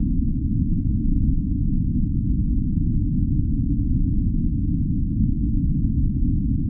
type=low-pass noise; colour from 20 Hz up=pink; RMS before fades=-20 dBFS; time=0-6.69 s; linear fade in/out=5 ms; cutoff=300 Hz; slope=96 dB/octave; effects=none